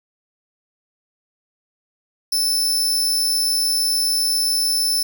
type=tone with amplitude modulation; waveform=sawtooth; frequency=5274 Hz; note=E8; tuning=in tune; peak=-12 dBFS; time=2.32-5.03 s; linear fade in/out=5 ms; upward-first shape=sine; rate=227 Hz; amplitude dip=50%; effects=7-bit